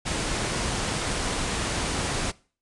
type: low-pass noise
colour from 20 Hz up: pink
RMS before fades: -28 dBFS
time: 0.05-2.32 s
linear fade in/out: 20 ms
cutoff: 10000 Hz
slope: 96 dB/octave
effects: noise-tail reverb RT60 0.4 s tail -22 dB re dry